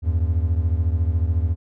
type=beating tone pair; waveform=triangle; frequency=79.8 / 93.8 Hz; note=D#2 / F#2; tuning=+44 / +24 cents; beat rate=14 Hz; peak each=-17 / -21 dBFS; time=0.02-1.56 s; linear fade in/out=50 ms; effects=none